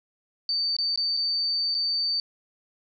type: tone with dropouts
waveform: sine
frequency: 4584 Hz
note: D8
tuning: 43 cents flat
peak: -23 dBFS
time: 0.49-2.2 s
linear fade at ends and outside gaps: 1 ms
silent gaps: 0.766-0.786 / 0.959-0.975 / 1.168-1.172 / 1.744-1.749 s
effects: none